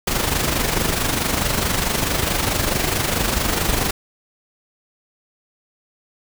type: noise with amplitude modulation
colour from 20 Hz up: pink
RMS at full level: -18 dBFS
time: 0.07-3.91 s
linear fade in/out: 5 ms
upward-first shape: sine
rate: 24.6 Hz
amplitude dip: 55%
effects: none